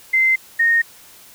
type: tone pair in turn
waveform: sine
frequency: 2074 / 1851.1 Hz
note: C7 / A#6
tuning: -16 / -13 cents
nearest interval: major second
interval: 197 cents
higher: first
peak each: -12 dBFS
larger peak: neither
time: 0.13-0.36 / 0.59-0.82 s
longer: neither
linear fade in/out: 10 ms
effects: white hiss -45 dBFS RMS until 1.34 s